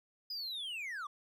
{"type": "linear sweep", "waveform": "triangle", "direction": "down", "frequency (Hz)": [5020, 1111], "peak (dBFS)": -37, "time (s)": [0.3, 1.07], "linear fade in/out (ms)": 5, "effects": []}